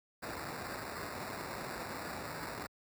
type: noise with sample-and-hold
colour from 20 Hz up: white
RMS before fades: -42 dBFS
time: 0.22-2.67 s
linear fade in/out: 10 ms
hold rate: 3150 Hz
effects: high-pass 60 Hz 12 dB/octave